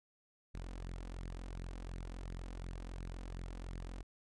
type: tone with flanger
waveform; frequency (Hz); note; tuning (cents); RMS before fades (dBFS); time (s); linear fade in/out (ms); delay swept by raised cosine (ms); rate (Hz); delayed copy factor
sawtooth; 44; F1; +14; -45; 0.54-4.03; 10; 0.45 to 4.05; 2.8; +0.55
effects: resampled to 22050 Hz